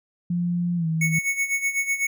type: tone with pitch glide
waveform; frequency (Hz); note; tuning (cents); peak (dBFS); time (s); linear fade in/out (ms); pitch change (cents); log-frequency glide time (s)
sine; 174.61 to 161.05; F3 to E3; 0 to -40; -21; 0.3-1.19; 5; -140; 0.76-0.87
type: tone with tremolo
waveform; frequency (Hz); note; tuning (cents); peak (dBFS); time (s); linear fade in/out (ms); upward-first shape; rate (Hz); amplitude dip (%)
square; 2213; C#7; -3; -20; 1.01-2.07; 5; sine; 8; 75
effects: none